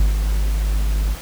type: tone with ADSR envelope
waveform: triangle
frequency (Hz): 51.2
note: G#1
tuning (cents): -24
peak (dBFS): -9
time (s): 0-1.16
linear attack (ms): 4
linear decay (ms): 130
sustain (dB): -5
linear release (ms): 36
effects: pink hiss -35 dBFS RMS until 1.21 s